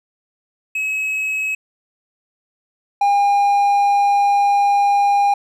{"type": "tone pair in turn", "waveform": "triangle", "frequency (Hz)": [2564, 807.6], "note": ["E7", "G#5"], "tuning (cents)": [-49, -49], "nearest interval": "octave + minor sixth", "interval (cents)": 2000, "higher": "first", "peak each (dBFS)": [-17, -10], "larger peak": "second", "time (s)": [[0.75, 1.55], [3.01, 5.34]], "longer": "second", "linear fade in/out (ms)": 5, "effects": []}